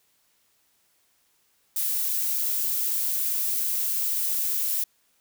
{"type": "noise", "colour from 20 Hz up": "violet", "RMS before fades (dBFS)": -26, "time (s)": [1.76, 4.84], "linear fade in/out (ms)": 5, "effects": ["white hiss -67 dBFS RMS until 5.2 s"]}